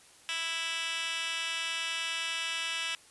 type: tone with high-pass filter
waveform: 15% pulse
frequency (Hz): 329.6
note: E4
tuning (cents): 0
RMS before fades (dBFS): -34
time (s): 0.29-2.95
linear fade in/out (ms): 0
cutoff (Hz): 2300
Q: 6.1
effects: white hiss -57 dBFS RMS until 3.1 s + resampled to 24000 Hz